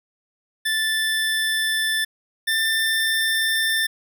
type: tone pair in turn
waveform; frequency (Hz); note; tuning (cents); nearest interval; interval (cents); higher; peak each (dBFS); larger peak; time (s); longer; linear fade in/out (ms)
25% pulse; 1760 / 1785.6; A6 / A6; 0 / +25; unison; 25; second; -16 / -15; second; 0.65-2.05 / 2.47-3.87; neither; 10
effects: none